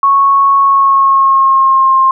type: tone with pitch glide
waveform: sine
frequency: 1104 to 1060.9 Hz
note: C#6 to C6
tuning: -7 to +24 cents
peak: -5 dBFS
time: 0.03-2.11 s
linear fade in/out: 2 ms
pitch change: -69 cents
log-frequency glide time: 0.6-1.99 s
effects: none